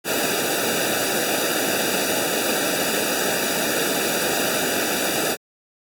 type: noise with comb filter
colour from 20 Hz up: pink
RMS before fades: -22 dBFS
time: 0.04-5.37 s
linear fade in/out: 50 ms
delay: 0.94 ms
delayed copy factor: -1
effects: high-pass 200 Hz 12 dB/octave + AAC 64 kbps